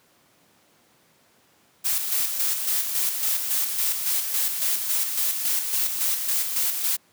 blue noise with tremolo, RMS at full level -23 dBFS, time 1.84-6.97 s, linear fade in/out 20 ms, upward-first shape square, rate 3.6 Hz, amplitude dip 45%, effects pink hiss -60 dBFS RMS until 7.12 s + high-pass 150 Hz 12 dB/octave

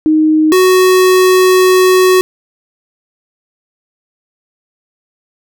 sine / square tone pair in turn, 311.1 / 370.7 Hz, D#4 / F#4, 0 / +3 cents, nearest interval minor third, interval 303 cents, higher second, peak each -6 dBFS, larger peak neither, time 0.06-0.52 / 0.52-2.21 s, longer second, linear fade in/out 0 ms, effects none

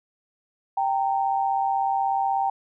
sine tone pair together, 784 / 920.2 Hz, G5 / A#5, 0 / -23 cents, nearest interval minor third, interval 277 cents, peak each -22 / -26 dBFS, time 0.77-2.5 s, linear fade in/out 5 ms, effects none

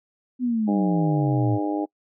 sine exponential sweep, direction down, 256.2 to 110 Hz, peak -20 dBFS, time 0.39-1.59 s, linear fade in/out 50 ms
harmonic tone, 101.7 Hz, G#2, 36 cents flat, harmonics 3 / 4 / 5 / 6 / 7 / 8, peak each -24 / -33 / -36 / -33 / -38 / -31 dBFS, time 0.67-1.86 s, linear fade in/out 20 ms
effects noise-tail reverb RT60 0.1 s tail -26 dB re dry

